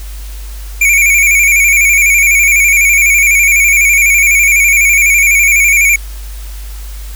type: tone with vibrato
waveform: square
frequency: 2300 Hz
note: D7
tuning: 37 cents flat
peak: -6 dBFS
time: 0.81-5.96 s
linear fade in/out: 5 ms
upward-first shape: square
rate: 12 Hz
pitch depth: 58 cents each way
effects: added 50 Hz sine -22 dBFS peak until 7.15 s + white hiss -35 dBFS RMS until 7.15 s